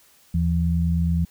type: tone pair together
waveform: sine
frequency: 79.6 / 168.67 Hz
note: D#2 / E3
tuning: +40 / +40 cents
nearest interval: octave + minor second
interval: 1300 cents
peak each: -21 dBFS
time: 0.34-1.25 s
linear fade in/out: 5 ms
effects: white hiss -56 dBFS RMS until 1.3 s